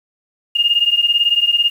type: beating tone pair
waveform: sine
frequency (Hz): 2828 / 2846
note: F7 / F7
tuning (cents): +21 / +32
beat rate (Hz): 18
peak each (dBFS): -14 / -16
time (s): 0.55-1.7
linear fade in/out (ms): 10
effects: 7-bit